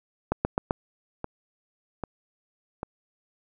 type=two click trains; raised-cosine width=1 ms; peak=-17 / -9 dBFS; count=4 / 4; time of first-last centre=0.45-2.831 / 0.32-0.709 s; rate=1.26 / 7.72 Hz; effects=none